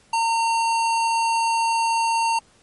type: tone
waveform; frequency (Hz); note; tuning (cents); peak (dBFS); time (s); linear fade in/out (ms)
square; 914; A#5; -34; -19; 0.13-2.39; 5
effects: pink hiss -56 dBFS RMS until 2.62 s + MP3 48 kbps